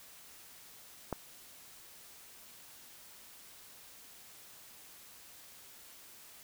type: click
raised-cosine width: 1 ms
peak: -20 dBFS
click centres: 1.127 s
effects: white hiss -55 dBFS RMS until 6.43 s